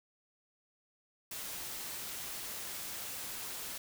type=noise; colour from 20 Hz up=white; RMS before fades=-42 dBFS; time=1.31-3.78 s; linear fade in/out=5 ms; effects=none